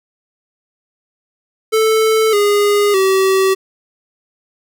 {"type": "tone with pitch steps", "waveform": "square", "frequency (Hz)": [440, 410.5, 383], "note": ["A4", "G#4", "G4"], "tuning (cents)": [0, -20, -40], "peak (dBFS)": -11, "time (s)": [1.72, 3.55], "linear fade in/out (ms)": 20, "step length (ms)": 610, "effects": []}